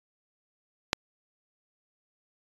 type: click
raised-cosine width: 0.2 ms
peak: -5 dBFS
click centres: 0.931 s
effects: resampled to 24000 Hz